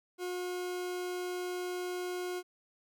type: tone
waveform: 40% pulse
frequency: 360 Hz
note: F#4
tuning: 47 cents flat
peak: -34 dBFS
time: 0.18-2.43 s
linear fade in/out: 50 ms
effects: none